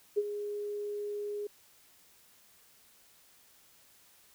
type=tone with ADSR envelope; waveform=sine; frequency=413.3 Hz; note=G#4; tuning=8 cents flat; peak=-23 dBFS; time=0.16-1.47 s; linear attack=21 ms; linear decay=41 ms; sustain=-11 dB; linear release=4 ms; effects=white hiss -62 dBFS RMS until 4.34 s